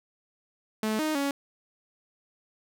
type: tone with pitch steps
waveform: sawtooth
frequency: 217 / 310 / 280.1 Hz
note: A3 / D#4 / C#4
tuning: -24 / -6 / +18 cents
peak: -22 dBFS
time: 0.83-1.31 s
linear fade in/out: 2 ms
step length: 160 ms
effects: none